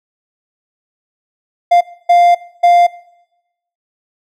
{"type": "tone bursts at uneven times", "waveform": "triangle", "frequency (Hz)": 698.5, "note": "F5", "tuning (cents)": 0, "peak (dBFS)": -3, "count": 3, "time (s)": [[1.71, 1.81], [2.09, 2.35], [2.63, 2.87]], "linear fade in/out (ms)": 10, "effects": ["noise-tail reverb RT60 0.9 s tail -21 dB re dry"]}